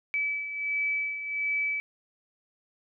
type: beating tone pair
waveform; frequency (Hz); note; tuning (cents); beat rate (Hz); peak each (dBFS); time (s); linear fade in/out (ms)
sine; 2298 / 2299.4; D7 / D7; -38 / -37; 1.4; -35 / -28; 0.14-1.8; 0
effects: none